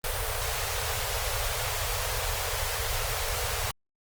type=band-stop noise; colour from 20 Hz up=pink; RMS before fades=-30 dBFS; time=0.04-3.71 s; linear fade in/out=2 ms; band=120 to 420 Hz; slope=96 dB/octave; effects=Opus 32 kbps